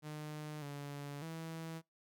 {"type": "tone with pitch steps", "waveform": "sawtooth", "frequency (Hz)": [151.7, 143.2, 162.8], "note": ["D#3", "D3", "E3"], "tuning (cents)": [-44, -43, -21], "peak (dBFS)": -39, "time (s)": [0.02, 1.82], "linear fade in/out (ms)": 50, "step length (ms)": 600, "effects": ["noise-tail reverb RT60 0.2 s tail -25 dB re dry"]}